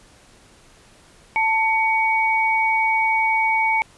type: tone pair together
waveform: sine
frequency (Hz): 886 / 2245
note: A5 / C#7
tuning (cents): +12 / +21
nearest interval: octave + major third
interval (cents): 1609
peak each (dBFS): -19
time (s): 1.36-3.82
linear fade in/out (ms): 0
effects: pink hiss -51 dBFS RMS until 3.97 s + resampled to 24000 Hz